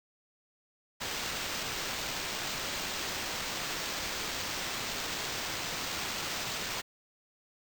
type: noise with sample-and-hold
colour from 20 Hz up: blue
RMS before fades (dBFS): -36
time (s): 1-6.82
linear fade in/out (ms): 20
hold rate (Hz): 11025
effects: none